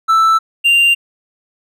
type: tone pair in turn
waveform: triangle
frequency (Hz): 1322 / 2783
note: E6 / F7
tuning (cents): +5 / -7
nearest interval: octave + minor second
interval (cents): 1288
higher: second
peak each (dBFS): -6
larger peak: neither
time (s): 0.08-0.39 / 0.64-0.95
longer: neither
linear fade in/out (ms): 20
effects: none